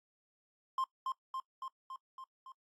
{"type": "tone with echo", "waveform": "triangle", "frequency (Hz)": 1053, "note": "C6", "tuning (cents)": 11, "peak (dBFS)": -29, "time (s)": [0.78, 0.84], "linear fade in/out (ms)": 2, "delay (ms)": 280, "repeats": 6, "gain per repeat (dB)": -3, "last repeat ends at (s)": 2.52, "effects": ["noise-tail reverb RT60 0.1 s tail -22 dB re dry", "AAC 64 kbps"]}